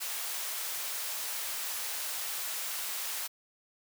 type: high-pass noise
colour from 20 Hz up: white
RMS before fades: -36 dBFS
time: 0-3.28 s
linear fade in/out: 20 ms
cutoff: 650 Hz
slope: 12 dB/octave
effects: none